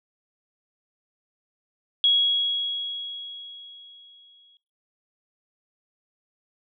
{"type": "tone with exponential decay", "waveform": "sine", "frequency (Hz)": 3322, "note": "G#7", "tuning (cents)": 0, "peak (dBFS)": -15, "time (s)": [2.04, 4.57], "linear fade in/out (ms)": 1, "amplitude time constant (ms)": 550, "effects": ["noise-tail reverb RT60 0.5 s tail -25 dB re dry"]}